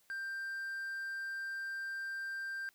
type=tone; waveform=triangle; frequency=1575 Hz; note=G6; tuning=8 cents sharp; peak=-36 dBFS; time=0.1-2.69 s; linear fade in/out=0 ms; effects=white hiss -70 dBFS RMS until 2.74 s